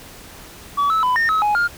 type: tone with pitch steps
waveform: sine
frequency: 1141 / 1305 / 1001 / 1827 / 1284 / 835 / 1410 Hz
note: C#6 / E6 / B5 / A#6 / E6 / G#5 / F6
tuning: +50 / -18 / +23 / -35 / -46 / +9 / +16 cents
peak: -12 dBFS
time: 0.77-1.68 s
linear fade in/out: 20 ms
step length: 130 ms
effects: tanh soft clip ceiling -14 dBFS + pink hiss -40 dBFS RMS until 1.77 s